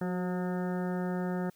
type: harmonic tone with a mistuned harmonic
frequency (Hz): 180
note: F#3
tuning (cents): -47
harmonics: 1 / 2 / 3 / 4 / 5 / 7 / 8 / 9 / 10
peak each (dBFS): -31 / -37 / -41 / -43 / -45 / -48 / -49 / -50 / -51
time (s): 0.01-1.5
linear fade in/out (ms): 5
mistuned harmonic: 2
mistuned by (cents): +33
effects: white hiss -66 dBFS RMS until 1.55 s